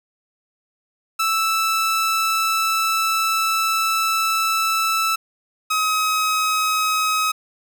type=tone pair in turn; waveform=sawtooth; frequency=1318.5 / 1270.5 Hz; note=E6 / D#6; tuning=0 / +36 cents; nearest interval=minor second; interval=64 cents; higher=first; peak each=-14 dBFS; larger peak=neither; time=1.19-5.16 / 5.7-7.32 s; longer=first; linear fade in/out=10 ms; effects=none